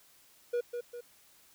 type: tone with echo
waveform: triangle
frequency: 481.5 Hz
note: B4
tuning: 44 cents flat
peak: -26 dBFS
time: 0.53-0.61 s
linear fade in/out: 10 ms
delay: 200 ms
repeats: 2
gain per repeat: -6 dB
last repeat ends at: 1.01 s
effects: white hiss -62 dBFS RMS until 1.54 s